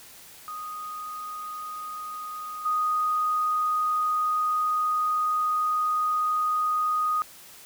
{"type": "tone with level steps", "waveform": "sine", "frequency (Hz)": 1242, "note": "D#6", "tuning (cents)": -3, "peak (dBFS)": [-33, -22], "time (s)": [0.48, 7.22], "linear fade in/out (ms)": 0, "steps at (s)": 2.65, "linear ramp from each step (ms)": 10, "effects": ["white hiss -48 dBFS RMS until 7.65 s"]}